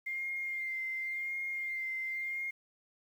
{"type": "tone with vibrato", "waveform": "sine", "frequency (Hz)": 2107, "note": "C7", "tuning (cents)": 12, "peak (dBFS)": -34, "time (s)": [0.06, 2.51], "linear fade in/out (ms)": 10, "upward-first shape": "sine", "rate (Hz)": 0.92, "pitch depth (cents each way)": 22, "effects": ["10-bit"]}